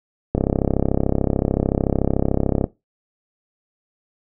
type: click train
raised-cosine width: 2 ms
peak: -4 dBFS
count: 78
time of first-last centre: 0.35-2.642 s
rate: 33.6 Hz
effects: noise-tail reverb RT60 0.2 s tail -17 dB re dry